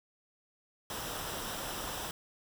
pink noise with comb filter, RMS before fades -39 dBFS, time 0.9-2.11 s, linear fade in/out 2 ms, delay 0.45 ms, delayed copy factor -0.5, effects none

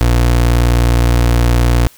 30% pulse tone, 59.3 Hz, A#1, 30 cents sharp, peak -6 dBFS, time 0.01-1.87 s, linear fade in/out 0 ms, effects white hiss -44 dBFS RMS until 1.97 s

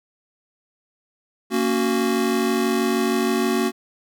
square chord, F# major, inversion first, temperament just, 231.2 / 277.5 / 370 Hz, A#3 / C#4 / F#4, -14 / +2 / 0 cents, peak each -23 / -26 / -23 dBFS, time 1.5-3.72 s, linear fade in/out 50 ms, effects none

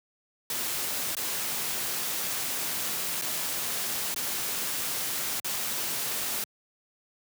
white noise with dropouts, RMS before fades -31 dBFS, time 0.5-6.44 s, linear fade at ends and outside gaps 2 ms, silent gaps 1.151-1.167 / 3.214-3.22 / 4.144-4.161 / 5.4-5.445 s, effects high-pass 100 Hz 12 dB/octave

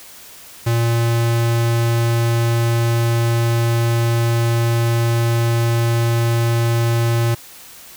square tone, 116.54 Hz, A#2, in tune, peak -15 dBFS, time 0.66-7.35 s, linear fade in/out 10 ms, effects white hiss -40 dBFS RMS until 7.96 s

